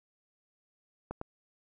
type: clicks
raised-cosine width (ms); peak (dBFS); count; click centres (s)
1; -23; 2; 1.11 / 1.214
effects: none